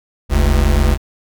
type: tone pair together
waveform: square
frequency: 44.89 / 71.5 Hz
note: F1 / D2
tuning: +48 / -46 cents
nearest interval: minor sixth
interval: 806 cents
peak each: -14 dBFS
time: 0.29-0.98 s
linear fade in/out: 50 ms
effects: none